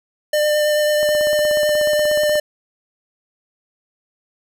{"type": "tone with vibrato", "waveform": "square", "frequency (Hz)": 600, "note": "D5", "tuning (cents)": 37, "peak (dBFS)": -15, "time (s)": [0.33, 2.4], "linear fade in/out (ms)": 5, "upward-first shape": "triangle", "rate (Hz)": 9.1, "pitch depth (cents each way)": 14}
{"type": "click train", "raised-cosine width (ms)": 1, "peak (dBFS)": -18, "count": 23, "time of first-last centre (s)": [1.03, 2.355], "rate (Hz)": 16.6}
{"effects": []}